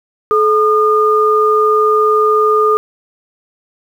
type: tone pair together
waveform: sine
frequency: 430 / 1216.2 Hz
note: A4 / D#6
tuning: -40 / -40 cents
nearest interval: octave + tritone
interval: 1800 cents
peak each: -11 dBFS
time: 0.31-2.77 s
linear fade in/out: 0 ms
effects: 7-bit